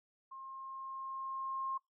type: tone with level ramp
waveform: sine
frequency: 1067 Hz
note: C6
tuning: 34 cents sharp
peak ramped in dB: -46 to -34 dBFS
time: 0.31-1.78 s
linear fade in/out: 10 ms
effects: noise-tail reverb RT60 0.2 s tail -25 dB re dry